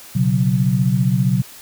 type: chord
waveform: sine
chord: B suspended second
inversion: none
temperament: equal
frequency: 123.47 / 138.59 / 185 Hz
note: B2 / C#3 / F#3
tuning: 0 / 0 / 0 cents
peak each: -18 dBFS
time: 0.15-1.42 s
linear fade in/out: 10 ms
effects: white hiss -40 dBFS RMS until 1.61 s